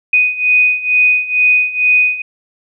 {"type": "beating tone pair", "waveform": "sine", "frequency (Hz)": [2489, 2491.2], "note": ["D#7", "D#7"], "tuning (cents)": [0, 2], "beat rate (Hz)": 2.2, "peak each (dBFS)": [-14, -11], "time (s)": [0.13, 2.22], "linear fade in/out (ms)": 5, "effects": []}